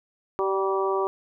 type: harmonic tone with a mistuned harmonic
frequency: 193.1 Hz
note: G3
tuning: 26 cents flat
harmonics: 2 / 3 / 4 / 5 / 6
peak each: -24 / -32 / -32 / -30 / -30 dBFS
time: 0.39-1.07 s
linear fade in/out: 0 ms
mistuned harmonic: 3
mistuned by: +22 cents
effects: none